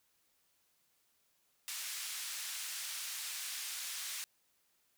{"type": "band-pass noise", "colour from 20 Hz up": "white", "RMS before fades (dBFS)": -42, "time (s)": [1.68, 4.24], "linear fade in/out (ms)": 0, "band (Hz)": [1700, 10000], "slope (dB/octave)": 12, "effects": ["white hiss -75 dBFS RMS until 4.97 s"]}